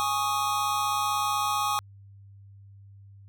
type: chord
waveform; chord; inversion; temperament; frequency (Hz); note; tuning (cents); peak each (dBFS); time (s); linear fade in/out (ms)
square; Ab suspended fourth; none; equal; 830.6 / 1108.7 / 1244.5; Ab5 / Db6 / Eb6; 0 / 0 / 0; -30; 0-1.79; 0
effects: added 99 Hz sine -47 dBFS peak until 3.28 s